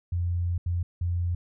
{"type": "tone bursts at uneven times", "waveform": "sine", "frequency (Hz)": 87.31, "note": "F2", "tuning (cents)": 0, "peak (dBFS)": -24, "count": 3, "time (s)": [[0.12, 0.58], [0.66, 0.83], [1.01, 1.35]], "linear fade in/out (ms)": 5, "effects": []}